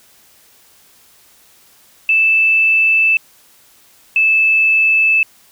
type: tone pair in turn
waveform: sine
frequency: 2637 / 2624 Hz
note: E7 / E7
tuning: 0 / -9 cents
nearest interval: unison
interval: 9 cents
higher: first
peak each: -9 / -9 dBFS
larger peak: neither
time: 2.09-3.17 / 4.16-5.23 s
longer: first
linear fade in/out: 2 ms
effects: white hiss -49 dBFS RMS until 5.51 s